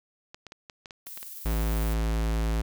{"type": "clicks", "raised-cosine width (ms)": 0.2, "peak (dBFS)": -25, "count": 9, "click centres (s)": [0.345, 0.467, 0.521, 0.698, 0.858, 0.908, 1.069, 1.175, 1.229]}
{"type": "noise with tremolo", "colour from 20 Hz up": "violet", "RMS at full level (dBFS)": -40, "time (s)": [1.06, 1.94], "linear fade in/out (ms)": 10, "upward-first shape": "sine", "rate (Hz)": 20, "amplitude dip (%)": 30}
{"type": "tone", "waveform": "square", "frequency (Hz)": 55, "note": "A1", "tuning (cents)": 0, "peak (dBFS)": -25, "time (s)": [1.45, 2.62], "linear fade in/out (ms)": 10}
{"effects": []}